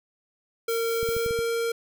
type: noise with tremolo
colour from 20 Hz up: violet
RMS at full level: -37 dBFS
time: 0.68-1.28 s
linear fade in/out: 20 ms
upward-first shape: sine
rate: 5 Hz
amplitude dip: 35%
type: tone with pitch glide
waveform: square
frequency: 459.3 to 462.5 Hz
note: A#4 to A#4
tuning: -26 to -14 cents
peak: -25 dBFS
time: 0.68-1.72 s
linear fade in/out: 5 ms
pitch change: +12 cents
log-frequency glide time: 1.01-1.22 s
type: clicks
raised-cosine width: 5 ms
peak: -24 dBFS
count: 6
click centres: 1.03 / 1.089 / 1.166 / 1.262 / 1.309 / 1.39 s
effects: none